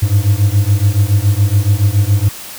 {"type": "beating tone pair", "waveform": "triangle", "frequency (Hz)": [98, 105.1], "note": ["G2", "G#2"], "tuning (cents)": [0, 21], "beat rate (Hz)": 7.1, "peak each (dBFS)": -10, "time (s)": [0.02, 2.29], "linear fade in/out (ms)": 10, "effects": ["white hiss -30 dBFS RMS until 2.58 s"]}